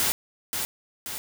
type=noise with echo; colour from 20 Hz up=white; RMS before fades=-24 dBFS; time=0-0.12 s; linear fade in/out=0 ms; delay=530 ms; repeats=2; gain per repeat=-5 dB; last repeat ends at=1.18 s; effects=none